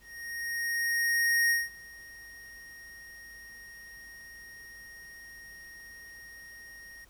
square tone with ADSR envelope, 1864.7 Hz, A#6, in tune, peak -23 dBFS, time 0-7.05 s, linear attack 1500 ms, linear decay 190 ms, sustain -24 dB, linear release 9 ms, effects added 50 Hz sine -62 dBFS peak until 7.09 s + pink hiss -62 dBFS RMS until 7.09 s

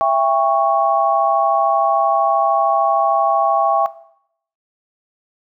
sine chord, C# diminished, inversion first, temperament just, 665.2 / 798.3 / 1108.7 Hz, E5 / G5 / C#6, +16 / +31 / 0 cents, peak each -17 dBFS, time 0.01-3.86 s, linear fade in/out 0 ms, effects noise-tail reverb RT60 0.7 s tail -17 dB re dry

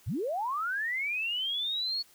sine linear sweep, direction up, 65.41 to 4424 Hz, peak -29 dBFS, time 0.06-2.03 s, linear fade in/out 20 ms, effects white hiss -60 dBFS RMS until 2.14 s

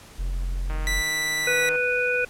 triangle tone, 44.14 Hz, F1, 19 cents sharp, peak -22 dBFS, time 0.18-1.02 s, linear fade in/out 20 ms
click train, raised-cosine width 0.5 ms, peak -23 dBFS, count 165, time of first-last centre 0.7-1.758 s, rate 155 Hz
sawtooth tone with pitch glide, 1975.5 to 1956.2 Hz, B6 to B6, 0 to -17 cents, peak -20 dBFS, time 0.87-1.69 s, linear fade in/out 0 ms, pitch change -17 cents, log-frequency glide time 1.42-1.55 s
harmonic tone, 493.9 Hz, B4, in tune, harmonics 1 / 3 / 5, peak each -25 / -25 / -25 dBFS, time 1.47-2.25 s, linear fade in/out 5 ms
effects pink hiss -47 dBFS RMS until 2.29 s + low-pass 12000 Hz 12 dB/octave

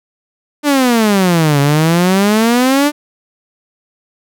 sawtooth exponential two-way sweep, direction down then up, 300.2 to 139.1 to 300.2 Hz, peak -5 dBFS, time 0.63-2.92 s, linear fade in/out 50 ms, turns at 1.6 s, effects none

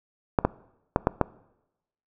clicks, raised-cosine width 1 ms, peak -5 dBFS, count 5, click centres 0.388 / 0.45 / 0.961 / 1.071 / 1.213 s, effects noise-tail reverb RT60 0.9 s tail -21 dB re dry

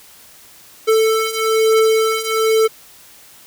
square beating tone pair, 441.3 / 442.4 Hz, A4 / A4, +5 / +9 cents, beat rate 1.1 Hz, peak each -18 / -15 dBFS, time 0.87-2.68 s, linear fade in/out 20 ms, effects white hiss -44 dBFS RMS until 3.46 s

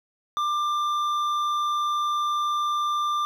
sine tone with hard clipping, 1189 Hz, D6, 21 cents sharp, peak -24 dBFS, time 0.37-3.25 s, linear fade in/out 0 ms, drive 7 dB, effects none

